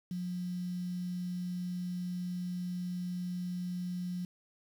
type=tone with quantisation; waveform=sine; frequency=179.1 Hz; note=F3; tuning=44 cents sharp; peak=-34 dBFS; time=0.11-4.25 s; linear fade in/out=2 ms; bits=9; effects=none